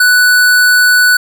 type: tone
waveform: square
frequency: 1485 Hz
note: F#6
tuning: 6 cents sharp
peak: -6 dBFS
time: 0-1.17 s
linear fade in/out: 5 ms
effects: none